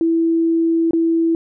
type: tone with dropouts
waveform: sine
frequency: 330 Hz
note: E4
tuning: 2 cents sharp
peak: -13 dBFS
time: 0.01-1.35 s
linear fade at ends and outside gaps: 1 ms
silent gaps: 0.909-0.933 s
effects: none